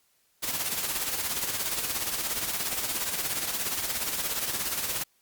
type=noise with tremolo; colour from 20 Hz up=white; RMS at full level=-28 dBFS; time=0.42-5.04 s; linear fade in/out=20 ms; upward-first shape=sine; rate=17 Hz; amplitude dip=55%; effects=white hiss -68 dBFS RMS until 5.21 s + Opus 48 kbps